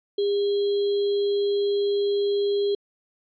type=tone with sample-and-hold; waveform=sine; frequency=404.6 Hz; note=G#4; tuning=45 cents flat; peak=-20 dBFS; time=0.18-2.75 s; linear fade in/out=5 ms; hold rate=3675 Hz; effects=resampled to 11025 Hz